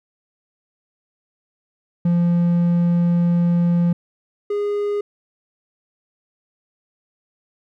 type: tone pair in turn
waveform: triangle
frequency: 172.8 / 411 Hz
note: F3 / G#4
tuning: -18 / -18 cents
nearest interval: octave + minor third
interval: 1500 cents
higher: second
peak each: -12 / -17 dBFS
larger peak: first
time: 2.05-3.93 / 4.5-5.01 s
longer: first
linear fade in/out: 5 ms
effects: none